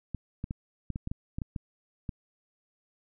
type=clicks; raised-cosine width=5 ms; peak=-21 dBFS; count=11; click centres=0.147 / 0.441 / 0.509 / 0.903 / 0.959 / 1.074 / 1.115 / 1.385 / 1.418 / 1.562 / 2.092 s; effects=none